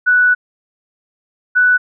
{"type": "tone pair in turn", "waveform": "sine", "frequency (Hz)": [1480, 1485.7], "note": ["F#6", "F#6"], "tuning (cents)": [0, 7], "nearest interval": "unison", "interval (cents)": 7, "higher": "second", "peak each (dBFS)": -8, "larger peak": "neither", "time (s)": [[0.06, 0.35], [1.55, 1.78]], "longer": "first", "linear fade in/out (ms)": 20, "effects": []}